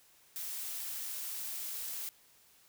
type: noise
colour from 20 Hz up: blue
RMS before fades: -40 dBFS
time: 0.36-2.09 s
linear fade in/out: 0 ms
effects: white hiss -64 dBFS RMS until 2.68 s